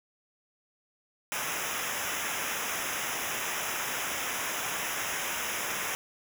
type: noise with comb filter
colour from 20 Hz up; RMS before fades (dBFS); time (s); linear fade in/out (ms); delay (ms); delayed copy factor
pink; -33; 1.32-5.95; 0; 0.23; -1
effects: none